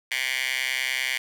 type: tone with high-pass filter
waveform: 10% pulse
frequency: 130 Hz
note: C3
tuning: 11 cents flat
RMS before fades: -27 dBFS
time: 0.11-1.18 s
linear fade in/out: 5 ms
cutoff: 2300 Hz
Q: 4
effects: none